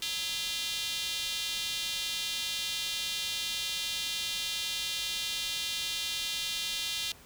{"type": "tone with high-pass filter", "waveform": "square", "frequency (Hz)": 185, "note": "F#3", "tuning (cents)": 0, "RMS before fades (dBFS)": -34, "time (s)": [0.02, 7.12], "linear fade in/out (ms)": 2, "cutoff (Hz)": 3400, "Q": 2.7, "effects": ["pink hiss -54 dBFS RMS until 7.25 s"]}